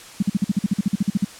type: tone bursts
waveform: sine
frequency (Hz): 199.3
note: G3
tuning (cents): +29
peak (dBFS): -14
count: 15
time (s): 0.2-1.247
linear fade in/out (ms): 5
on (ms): 25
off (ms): 48
effects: white hiss -41 dBFS RMS until 1.39 s + low-pass 9000 Hz 12 dB/octave